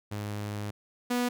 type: tone pair in turn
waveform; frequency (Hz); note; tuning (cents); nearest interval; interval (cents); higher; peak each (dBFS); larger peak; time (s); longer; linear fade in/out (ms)
sawtooth; 103.83 / 244.8; G#2 / B3; 0 / -15; octave + minor third; 1485; second; -29 / -22; second; 0.11-0.71 / 1.1-1.29; first; 10
effects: none